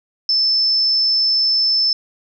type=tone; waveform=sine; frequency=5274 Hz; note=E8; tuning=in tune; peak=-13 dBFS; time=0.29-1.93 s; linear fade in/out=2 ms; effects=none